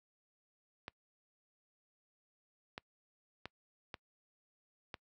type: clicks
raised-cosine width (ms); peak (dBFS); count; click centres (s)
0.3; -26; 5; 0.881 / 2.779 / 3.456 / 3.942 / 4.942
effects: noise-tail reverb RT60 0.1 s tail -26 dB re dry + high-pass 60 Hz 12 dB/octave